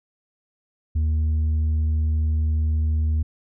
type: tone with tanh clipping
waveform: sine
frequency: 77.9 Hz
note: D#2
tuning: 3 cents sharp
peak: -19 dBFS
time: 0.95-3.23 s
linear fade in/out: 10 ms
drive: 3 dB
effects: none